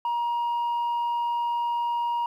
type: tone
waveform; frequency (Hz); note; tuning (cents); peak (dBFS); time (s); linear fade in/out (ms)
sine; 948; A#5; +29; -21; 0.05-2.26; 2
effects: tanh soft clip ceiling -23 dBFS + 10-bit